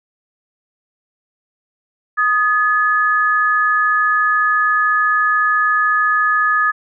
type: tone pair together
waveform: sine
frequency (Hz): 1244.5 / 1710.5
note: D#6 / A6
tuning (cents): 0 / -49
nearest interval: tritone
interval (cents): 551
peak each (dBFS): -15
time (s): 2.17-6.72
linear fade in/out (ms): 20
effects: none